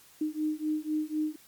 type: beating tone pair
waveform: sine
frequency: 305.4 / 309.4 Hz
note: D#4 / D#4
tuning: -32 / -10 cents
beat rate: 4 Hz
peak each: -31 dBFS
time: 0.21-1.36 s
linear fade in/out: 5 ms
effects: white hiss -57 dBFS RMS until 1.47 s + MP3 96 kbps